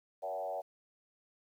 sine tone with frequency modulation, 659.3 Hz, E5, in tune, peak -35 dBFS, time 0.22-0.62 s, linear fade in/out 20 ms, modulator 91.9 Hz, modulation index 1.5, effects 11-bit

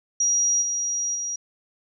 sine tone with level steps, 5740 Hz, F8, 47 cents sharp, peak -18 / -23 / -26 dBFS, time 0.2-1.36 s, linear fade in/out 5 ms, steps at 0.61 / 1.14 s, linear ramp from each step 20 ms, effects none

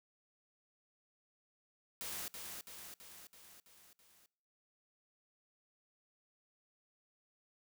white noise with echo, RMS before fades -43 dBFS, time 2.01-2.28 s, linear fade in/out 0 ms, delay 330 ms, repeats 6, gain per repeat -4 dB, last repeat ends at 4.26 s, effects noise-tail reverb RT60 0.7 s tail -24 dB re dry

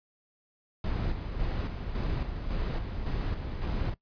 brown noise with tremolo, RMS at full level -30 dBFS, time 0.84-3.94 s, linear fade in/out 2 ms, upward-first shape square, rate 1.8 Hz, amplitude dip 45%, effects noise-tail reverb RT60 0.1 s tail -19 dB re dry + resampled to 11025 Hz

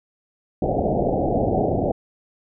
white low-pass noise, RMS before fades -21 dBFS, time 0.62-1.92 s, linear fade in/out 5 ms, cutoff 770 Hz, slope 96 dB/octave, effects none

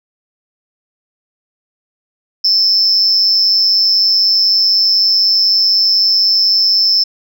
sine tone with amplitude modulation, 5274 Hz, E8, in tune, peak -4 dBFS, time 2.44-7.04 s, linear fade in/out 10 ms, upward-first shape sine, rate 196 Hz, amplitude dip 75%, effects tanh soft clip ceiling -3 dBFS

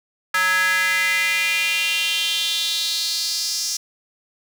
square tone with high-pass filter sweep, 185 Hz, F#3, in tune, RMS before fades -21 dBFS, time 0.34-3.77 s, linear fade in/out 5 ms, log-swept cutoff 1500 to 5600 Hz, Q 4.4, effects none

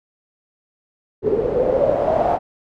white noise with low-pass filter sweep, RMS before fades -18 dBFS, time 1.22-2.39 s, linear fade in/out 50 ms, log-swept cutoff 410 to 730 Hz, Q 9, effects none

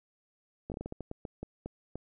slowing click train, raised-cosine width 2 ms, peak -25 dBFS, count 13, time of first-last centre 0.7-1.956 s, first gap 18 ms, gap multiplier 1.29, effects none

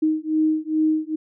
sine beating tone pair, 311.1 / 313.5 Hz, D#4 / D#4, 0 / +13 cents, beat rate 2.4 Hz, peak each -21 dBFS, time 0.02-1.16 s, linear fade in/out 10 ms, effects none

